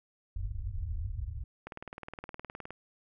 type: low-pass noise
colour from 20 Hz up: white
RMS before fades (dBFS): -36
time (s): 0.36-1.44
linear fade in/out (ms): 2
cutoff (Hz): 110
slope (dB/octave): 96
type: click train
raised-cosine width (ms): 0.5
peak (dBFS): -26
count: 21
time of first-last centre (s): 1.67-2.706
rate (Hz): 19.3
effects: none